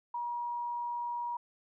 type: tone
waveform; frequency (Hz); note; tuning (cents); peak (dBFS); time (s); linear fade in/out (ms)
sine; 956; A#5; +43; -33; 0.14-1.37; 5
effects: none